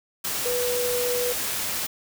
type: tone in noise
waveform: sine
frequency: 490.4 Hz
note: B4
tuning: 12 cents flat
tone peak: -24 dBFS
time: 0.45-1.33 s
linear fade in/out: 10 ms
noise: white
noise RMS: -28 dBFS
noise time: 0.24-1.87 s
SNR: +1 dB
effects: none